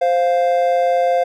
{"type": "tone pair together", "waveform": "triangle", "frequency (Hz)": [523.3, 698.5], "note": ["C5", "F5"], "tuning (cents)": [0, 0], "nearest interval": "perfect fourth", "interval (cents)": 500, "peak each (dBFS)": -14, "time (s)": [0.01, 1.24], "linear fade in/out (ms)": 10, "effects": []}